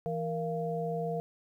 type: tone cluster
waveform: sine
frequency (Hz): 164.5 / 467.6 / 688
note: E3 / A#4 / F5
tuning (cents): -3 / +5 / -26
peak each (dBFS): -35 / -34 / -36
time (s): 0.06-1.2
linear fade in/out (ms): 0
effects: 11-bit